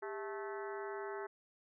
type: harmonic tone with a mistuned harmonic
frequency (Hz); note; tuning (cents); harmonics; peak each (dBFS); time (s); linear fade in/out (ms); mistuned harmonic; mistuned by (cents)
217.7; A3; -18; 2 / 3 / 4 / 5 / 6 / 7 / 8 / 9; -42 / -51 / -48 / -52 / -52 / -52 / -55 / -56; 0.02-1.27; 10; 2; -140
effects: none